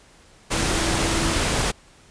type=tone in noise; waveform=sine; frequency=329.6 Hz; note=E4; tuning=in tune; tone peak=-29 dBFS; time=0.54-1.39 s; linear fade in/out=20 ms; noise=pink; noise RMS=-22 dBFS; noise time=0.5-1.72 s; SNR=-10 dB; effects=pink hiss -52 dBFS RMS until 2.1 s + resampled to 22050 Hz